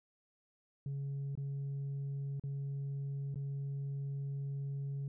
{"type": "tone with dropouts", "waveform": "sine", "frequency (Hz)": 139.1, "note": "C#3", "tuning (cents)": 6, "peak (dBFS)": -34, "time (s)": [0.86, 5.08], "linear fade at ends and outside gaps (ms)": 2, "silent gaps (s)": [[1.353, 1.375], [2.397, 2.437], [3.344, 3.357]], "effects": ["tanh soft clip ceiling -35 dBFS"]}